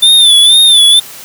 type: tone with vibrato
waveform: square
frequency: 3542 Hz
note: A7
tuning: 11 cents sharp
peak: -3 dBFS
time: 0.02-1 s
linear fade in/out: 10 ms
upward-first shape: sine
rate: 2.1 Hz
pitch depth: 77 cents each way
effects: white hiss -30 dBFS RMS until 1.24 s + high-pass 60 Hz 12 dB/octave